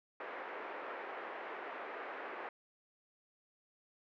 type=band-pass noise; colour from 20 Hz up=pink; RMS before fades=-45 dBFS; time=0.2-2.49 s; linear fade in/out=2 ms; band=400 to 2100 Hz; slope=24 dB/octave; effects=none